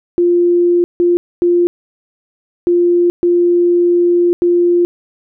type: tone bursts at uneven times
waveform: sine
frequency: 349.2 Hz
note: F4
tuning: in tune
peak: -8 dBFS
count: 6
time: 0.18-0.84 / 1-1.17 / 1.42-1.67 / 2.67-3.1 / 3.23-4.33 / 4.42-4.85 s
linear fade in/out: 0 ms
effects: none